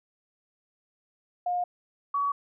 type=tone pair in turn; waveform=sine; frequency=713 / 1131.8 Hz; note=F5 / C#6; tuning=+36 / +36 cents; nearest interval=minor sixth; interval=800 cents; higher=second; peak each=-25 / -24 dBFS; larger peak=second; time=1.46-1.64 / 2.14-2.32 s; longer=neither; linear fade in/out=5 ms; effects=none